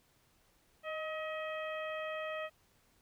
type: harmonic tone with a mistuned harmonic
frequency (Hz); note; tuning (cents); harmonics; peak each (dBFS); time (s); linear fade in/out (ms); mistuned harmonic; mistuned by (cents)
635; D#5; +35; 1 / 2 / 3 / 4 / 5; -39 / -44 / -45 / -47 / -52; 0.83-2.5; 50; 1; -33
effects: pink hiss -70 dBFS RMS until 3.01 s